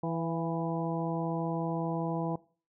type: harmonic tone with a mistuned harmonic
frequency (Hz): 164.81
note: E3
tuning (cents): 0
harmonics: 1 / 2 / 3 / 4 / 5 / 6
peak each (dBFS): -33 / -36 / -38 / -39 / -40 / -41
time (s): 0.03-2.36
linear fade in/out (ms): 5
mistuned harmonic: 4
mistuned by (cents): +38
effects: noise-tail reverb RT60 0.4 s tail -21 dB re dry